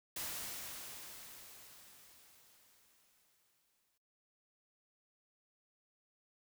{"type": "noise with exponential decay", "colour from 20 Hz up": "white", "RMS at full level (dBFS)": -41, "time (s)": [0.16, 3.98], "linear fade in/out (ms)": 5, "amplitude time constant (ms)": 830, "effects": ["noise-tail reverb RT60 0.2 s tail -20 dB re dry"]}